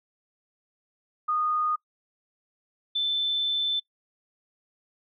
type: tone pair in turn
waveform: sine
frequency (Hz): 1232 / 3529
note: D#6 / A7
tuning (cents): -17 / +4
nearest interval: octave + tritone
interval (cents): 1821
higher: second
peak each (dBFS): -23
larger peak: neither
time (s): 1.28-1.76 / 2.95-3.8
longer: second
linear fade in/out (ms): 10
effects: noise-tail reverb RT60 0.1 s tail -23 dB re dry